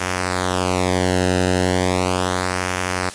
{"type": "tone with flanger", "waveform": "sawtooth", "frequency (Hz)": 91.5, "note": "F#2", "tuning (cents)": -19, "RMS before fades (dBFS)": -20, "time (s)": [0, 3.1], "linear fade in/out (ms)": 10, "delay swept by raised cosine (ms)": [0.24, 0.89], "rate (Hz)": 0.36, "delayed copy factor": -0.85, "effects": ["white hiss -35 dBFS RMS until 3.14 s", "resampled to 22050 Hz"]}